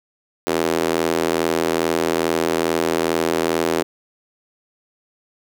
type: tone with high-pass filter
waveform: square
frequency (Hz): 41.18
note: E1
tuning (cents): -1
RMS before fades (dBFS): -20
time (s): 0.47-3.83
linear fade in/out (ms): 0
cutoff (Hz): 370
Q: 1.9
effects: none